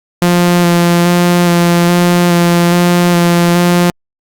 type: tone with vibrato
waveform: sawtooth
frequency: 174 Hz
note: F3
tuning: 6 cents flat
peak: -3 dBFS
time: 0.22-3.9 s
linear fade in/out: 0 ms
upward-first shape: square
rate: 1.2 Hz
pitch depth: 14 cents each way
effects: Opus 48 kbps